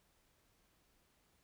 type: silence
effects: pink hiss -74 dBFS RMS until 1.43 s